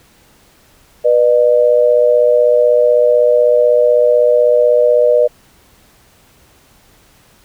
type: tone pair together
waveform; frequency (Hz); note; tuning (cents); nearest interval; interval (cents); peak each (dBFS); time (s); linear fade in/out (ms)
sine; 489 / 605; B4 / D#5; -17 / -49; major third; 368; -10; 1.04-5.28; 20
effects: pink hiss -49 dBFS RMS until 7.44 s